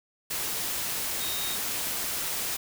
sine tone in noise, 3729 Hz, A#7, in tune, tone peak -35 dBFS, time 1.2-1.56 s, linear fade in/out 10 ms, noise white, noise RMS -31 dBFS, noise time 0.3-2.57 s, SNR -7 dB, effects none

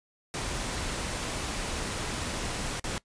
pink noise with dropouts, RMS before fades -33 dBFS, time 0.34-2.98 s, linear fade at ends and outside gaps 1 ms, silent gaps 2.797-2.841 s, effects noise-tail reverb RT60 0.1 s tail -20 dB re dry + resampled to 22050 Hz

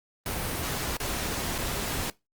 pink noise with dropouts, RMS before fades -31 dBFS, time 0.26-2.1 s, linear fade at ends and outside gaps 1 ms, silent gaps 0.968-1.001 / 1.581-1.585 s, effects noise-tail reverb RT60 0.2 s tail -21 dB re dry + Opus 32 kbps

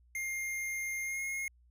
square tone with pitch glide, 2118 to 2150 Hz, C7 to C7, +21 to +47 cents, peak -35 dBFS, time 0.15-1.48 s, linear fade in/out 2 ms, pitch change +26 cents, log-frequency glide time 1.03-1.21 s, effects added 60 Hz sine -61 dBFS peak until 1.7 s

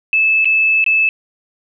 sine tone with dropouts, 2616 Hz, E7, 14 cents flat, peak -10 dBFS, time 0.13-1.09 s, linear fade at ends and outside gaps 1 ms, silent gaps 0.446-0.455 / 0.842-0.863 s, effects none

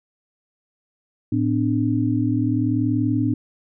sine tone cluster, 111.5 / 255.6 / 296.3 Hz, A2 / C4 / D4, +23 / -40 / +15 cents, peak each -22 dBFS, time 1.32-3.34 s, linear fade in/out 5 ms, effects none

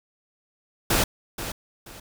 pink noise with echo, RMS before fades -21 dBFS, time 0.9-1.04 s, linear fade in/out 5 ms, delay 480 ms, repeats 2, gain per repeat -11 dB, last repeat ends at 2 s, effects none

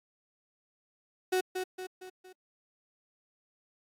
35% pulse tone with echo, 370.4 Hz, F#4, 2 cents sharp, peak -24 dBFS, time 1.32-1.41 s, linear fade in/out 10 ms, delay 230 ms, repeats 4, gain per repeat -6 dB, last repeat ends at 2.33 s, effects AAC 64 kbps

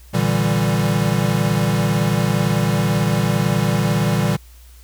square chord, E half-diminished seventh, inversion second, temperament equal, 116.54 / 146.83 / 164.81 / 196 Hz, Bb2 / D3 / E3 / G3, 0 / 0 / 0 / 0 cents, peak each -22 dBFS, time 0.13-4.37 s, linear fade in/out 20 ms, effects added 60 Hz sine -41 dBFS peak until 4.83 s + white hiss -51 dBFS RMS until 4.83 s

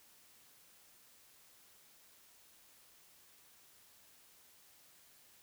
silence, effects white hiss -64 dBFS RMS until 5.42 s

